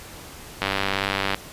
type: click train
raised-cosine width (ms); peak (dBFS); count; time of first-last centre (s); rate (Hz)
0.3; -6; 72; 0.62-1.345; 97.9
effects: pink hiss -41 dBFS RMS until 1.52 s + resampled to 32000 Hz